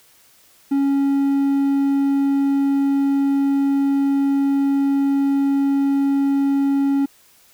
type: tone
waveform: triangle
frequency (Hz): 277.2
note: C#4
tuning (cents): 0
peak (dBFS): -13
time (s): 0.71-7.06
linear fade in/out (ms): 10
effects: white hiss -53 dBFS RMS until 7.53 s